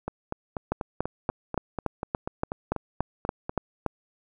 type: two click trains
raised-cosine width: 1 ms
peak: -11 / -16 dBFS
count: 12 / 15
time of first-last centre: 0.72-3.863 / 0.08-3.495 s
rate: 3.5 / 4.1 Hz
effects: none